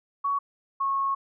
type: tone pair in turn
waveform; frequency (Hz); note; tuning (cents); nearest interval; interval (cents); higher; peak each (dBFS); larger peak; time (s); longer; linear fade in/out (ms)
sine; 1121 / 1095.4; C#6 / C#6; +19 / -21; unison; 40; first; -23; neither; 0.24-0.39 / 0.8-1.15; second; 10
effects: none